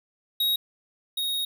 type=tone pair in turn; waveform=square; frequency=3792 / 3753 Hz; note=A#7 / A#7; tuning=+29 / +11 cents; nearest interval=unison; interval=18 cents; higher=first; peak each=-22 / -26 dBFS; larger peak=first; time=0.4-0.56 / 1.17-1.45 s; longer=second; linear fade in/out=5 ms; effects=none